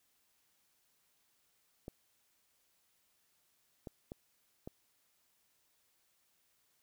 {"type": "clicks", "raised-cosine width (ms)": 2, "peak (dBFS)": -30, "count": 4, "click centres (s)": [1.881, 3.872, 4.119, 4.675], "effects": ["white hiss -75 dBFS RMS until 6.82 s"]}